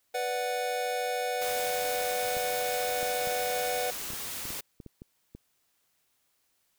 square chord, B minor, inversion none, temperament equal, 493.9 / 587.3 / 740 Hz, B4 / D5 / F#5, 0 / 0 / 0 cents, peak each -33 / -38 / -33 dBFS, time 0.14-3.91 s, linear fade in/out 10 ms
white noise, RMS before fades -37 dBFS, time 1.41-4.61 s, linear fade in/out 10 ms
clicks, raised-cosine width 3 ms, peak -31 dBFS, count 11, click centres 2.368 / 3.03 / 3.273 / 4.104 / 4.134 / 4.454 / 4.505 / 4.802 / 4.863 / 5.019 / 5.35 s
effects white hiss -73 dBFS RMS until 6.78 s

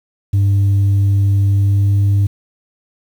sine tone with pitch glide, 99.3 to 100.05 Hz, G2 to G2, +23 to +36 cents, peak -7 dBFS, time 0.33-2.27 s, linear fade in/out 10 ms, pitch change +13 cents, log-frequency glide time 1.54-1.95 s, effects tanh soft clip ceiling -9 dBFS + 7-bit

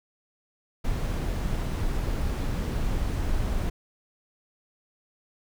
brown noise, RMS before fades -27 dBFS, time 0.84-3.7 s, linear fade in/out 10 ms, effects none

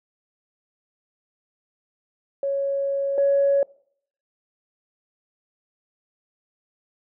sine tone pair in turn, 554.4 / 558.3 Hz, C#5 / C#5, 0 / +12 cents, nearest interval unison, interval 12 cents, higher second, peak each -21 / -15 dBFS, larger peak second, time 2.43-3.18 / 3.18-3.63 s, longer first, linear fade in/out 2 ms, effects noise-tail reverb RT60 0.6 s tail -23 dB re dry + tanh soft clip ceiling -11 dBFS

